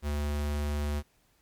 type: tone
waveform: square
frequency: 73.42 Hz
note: D2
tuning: in tune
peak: -29 dBFS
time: 0.02-1.03 s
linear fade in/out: 50 ms
effects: pink hiss -68 dBFS RMS until 1.41 s + MP3 96 kbps

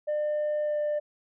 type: tone with pitch glide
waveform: sine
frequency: 600 to 595.9 Hz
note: D5 to D5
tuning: +37 to +25 cents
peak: -23 dBFS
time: 0.07-1 s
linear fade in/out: 20 ms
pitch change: -12 cents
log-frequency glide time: 0.63-0.78 s
effects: tanh soft clip ceiling -24 dBFS

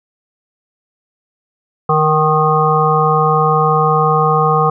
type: harmonic tone with a mistuned harmonic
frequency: 154.3 Hz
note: D#3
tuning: 14 cents flat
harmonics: 1 / 3 / 5 / 7 / 8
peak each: -16 / -16 / -16 / -16 / -16 dBFS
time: 1.89-4.7 s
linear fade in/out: 5 ms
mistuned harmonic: 3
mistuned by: +19 cents
effects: none

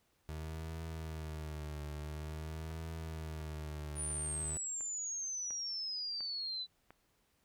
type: tone with vibrato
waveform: 30% pulse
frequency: 77.78 Hz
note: D#2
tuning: in tune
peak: -38 dBFS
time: 0.29-4.57 s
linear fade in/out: 0 ms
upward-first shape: triangle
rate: 0.48 Hz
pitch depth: 84 cents each way
type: click train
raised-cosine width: 0.5 ms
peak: -38 dBFS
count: 7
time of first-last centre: 2.71-6.906 s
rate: 1.43 Hz
type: exponential sweep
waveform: sine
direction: down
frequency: 9650 to 3959 Hz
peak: -37 dBFS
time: 3.95-6.67 s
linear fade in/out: 50 ms
effects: pink hiss -75 dBFS RMS until 7.44 s

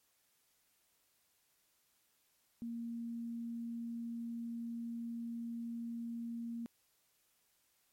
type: tone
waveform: sine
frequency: 233.1 Hz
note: A#3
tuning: in tune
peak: -39 dBFS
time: 2.62-6.66 s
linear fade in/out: 0 ms
effects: white hiss -75 dBFS RMS until 7.92 s + MP3 64 kbps

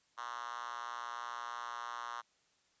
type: tone with high-pass filter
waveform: 5% pulse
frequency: 119.8 Hz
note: A#2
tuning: 48 cents sharp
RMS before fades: -43 dBFS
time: 0.17-2.22 s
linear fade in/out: 20 ms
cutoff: 1100 Hz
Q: 3.5
effects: white hiss -73 dBFS RMS until 2.8 s + resampled to 16000 Hz

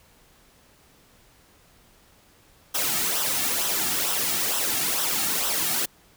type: noise with flanger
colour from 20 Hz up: white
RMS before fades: -25 dBFS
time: 2.74-5.86 s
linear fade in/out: 10 ms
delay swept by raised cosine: 0.43 to 2.03 ms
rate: 2.2 Hz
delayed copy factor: -0.6
effects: pink hiss -57 dBFS RMS until 6.16 s

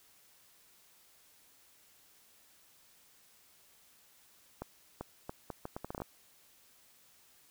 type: accelerating click train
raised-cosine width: 1 ms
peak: -25 dBFS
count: 12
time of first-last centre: 4.62-6.019 s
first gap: 390 ms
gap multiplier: 0.73
effects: white hiss -64 dBFS RMS until 7.5 s

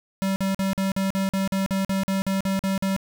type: tone bursts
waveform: square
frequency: 193.2 Hz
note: G3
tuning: 25 cents flat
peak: -22 dBFS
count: 15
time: 0.22-2.964 s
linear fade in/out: 0 ms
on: 140 ms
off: 46 ms
effects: none

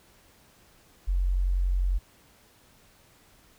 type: tone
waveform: sine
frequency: 45.52 Hz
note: F#1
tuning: 28 cents flat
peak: -22 dBFS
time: 1.07-1.99 s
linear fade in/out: 20 ms
effects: pink hiss -59 dBFS RMS until 3.58 s

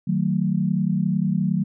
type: chord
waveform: sine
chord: D# diminished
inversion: none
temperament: just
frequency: 155.56 / 186.68 / 224 Hz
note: D#3 / F#3 / A3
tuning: 0 / +16 / +31 cents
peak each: -24 / -21 / -26 dBFS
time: 0.07-1.64 s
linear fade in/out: 10 ms
effects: none

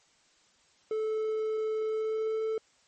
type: tone with pitch glide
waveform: triangle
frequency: 436 to 440.8 Hz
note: A4 to A4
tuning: -16 to +3 cents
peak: -26 dBFS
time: 0.91-2.58 s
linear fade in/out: 2 ms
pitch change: +19 cents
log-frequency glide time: 1.82-2.45 s
effects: white hiss -65 dBFS RMS until 2.87 s + MP3 32 kbps

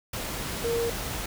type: tone in noise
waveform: sine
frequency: 466.2 Hz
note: A#4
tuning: in tune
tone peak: -25 dBFS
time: 0.64-0.9 s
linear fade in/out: 5 ms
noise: pink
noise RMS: -33 dBFS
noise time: 0.13-1.26 s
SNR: +5 dB
effects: none

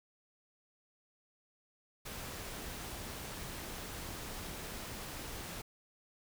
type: noise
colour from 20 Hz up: pink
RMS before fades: -44 dBFS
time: 2.05-5.62 s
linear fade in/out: 10 ms
effects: none

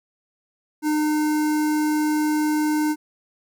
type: tone with notch filter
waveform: square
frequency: 304.1 Hz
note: D#4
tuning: 40 cents flat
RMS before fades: -21 dBFS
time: 0.82-2.96 s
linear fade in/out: 50 ms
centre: 3200 Hz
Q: 1
effects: none

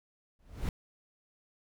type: noise with exponential growth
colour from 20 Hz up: brown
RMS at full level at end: -28 dBFS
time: 0.39-0.69 s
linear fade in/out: 2 ms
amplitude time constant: 65 ms
effects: none

